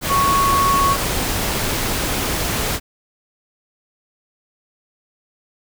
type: tone in noise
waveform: sine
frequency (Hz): 1108.7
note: C#6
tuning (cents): 0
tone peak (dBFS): -14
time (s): 0.08-0.97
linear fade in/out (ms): 50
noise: pink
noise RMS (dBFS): -21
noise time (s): 0.01-2.8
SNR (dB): +4
effects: none